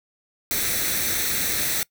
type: noise with comb filter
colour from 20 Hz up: white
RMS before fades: -24 dBFS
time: 0.51-1.83 s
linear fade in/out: 0 ms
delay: 0.5 ms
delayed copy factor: +0.6
effects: noise-tail reverb RT60 0.1 s tail -23 dB re dry